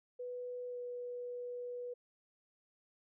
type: tone with pitch glide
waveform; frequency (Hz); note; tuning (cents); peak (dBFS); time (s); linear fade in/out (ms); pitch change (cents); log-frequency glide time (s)
sine; 493.9 to 489.4; B4 to B4; 0 to -16; -40; 0.19-1.94; 10; -16; 0.68-0.78
effects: none